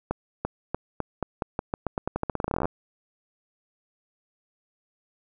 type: accelerating click train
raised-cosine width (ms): 1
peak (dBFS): -12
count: 27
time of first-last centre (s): 0.11-2.655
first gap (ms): 340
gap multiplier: 0.87
effects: none